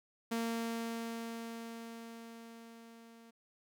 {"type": "tone with level ramp", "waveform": "sawtooth", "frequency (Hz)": 229.7, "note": "A#3", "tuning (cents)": -25, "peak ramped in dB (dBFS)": [-29, -52], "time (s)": [0.31, 3.31], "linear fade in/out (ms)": 10, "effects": []}